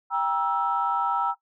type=chord; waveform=sine; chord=E diminished; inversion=first; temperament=just; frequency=791.1 / 949.3 / 1318.5 Hz; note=G5 / Bb5 / E6; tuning=+16 / +31 / 0 cents; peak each=-27 / -25 / -25 dBFS; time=0.1-1.35 s; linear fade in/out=50 ms; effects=noise-tail reverb RT60 0.1 s tail -18 dB re dry + tanh soft clip ceiling -12 dBFS